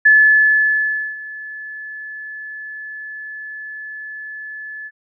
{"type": "tone with ADSR envelope", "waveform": "sine", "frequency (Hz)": 1726, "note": "A6", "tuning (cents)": -34, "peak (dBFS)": -6, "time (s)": [0.05, 4.91], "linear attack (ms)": 10, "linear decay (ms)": 1100, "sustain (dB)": -22, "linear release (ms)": 46, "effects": []}